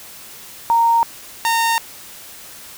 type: tone pair in turn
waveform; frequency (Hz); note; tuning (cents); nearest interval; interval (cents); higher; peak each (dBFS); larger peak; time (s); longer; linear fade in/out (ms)
sine / sawtooth; 926 / 917.5; A#5 / A#5; -12 / -28; unison; 16; first; -11; neither; 0.7-1.03 / 1.45-1.78; neither; 0
effects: white hiss -38 dBFS RMS until 2.77 s